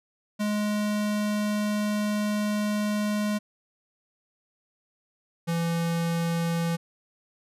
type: tone pair in turn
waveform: square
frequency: 209.2 / 168.02 Hz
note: G#3 / E3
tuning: +13 / +33 cents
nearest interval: major third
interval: 380 cents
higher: first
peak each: -25 dBFS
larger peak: neither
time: 0.39-3.39 / 5.47-6.77 s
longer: first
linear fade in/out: 20 ms
effects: resampled to 32000 Hz